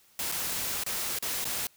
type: noise with dropouts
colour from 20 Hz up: white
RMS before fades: -32 dBFS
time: 0.19-1.67 s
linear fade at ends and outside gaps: 2 ms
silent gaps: 0.317-0.321 / 0.837-0.863 / 1.188-1.224 / 1.444-1.452 s
effects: white hiss -62 dBFS RMS until 1.76 s